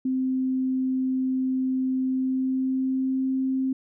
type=tone with pitch glide; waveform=sine; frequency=260 to 263.3 Hz; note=C4 to C4; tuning=-11 to +11 cents; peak=-22 dBFS; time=0.05-3.73 s; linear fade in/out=5 ms; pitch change=+22 cents; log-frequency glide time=2.03-3.27 s; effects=none